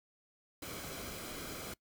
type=noise with comb filter; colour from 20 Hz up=pink; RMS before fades=-44 dBFS; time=0.62-1.74 s; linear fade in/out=5 ms; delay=1.1 ms; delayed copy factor=-0.5; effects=noise-tail reverb RT60 0.1 s tail -22 dB re dry